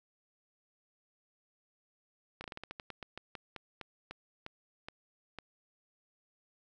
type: slowing click train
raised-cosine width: 0.3 ms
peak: -26 dBFS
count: 18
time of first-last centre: 2.41-5.387 s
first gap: 31 ms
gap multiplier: 1.19
effects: none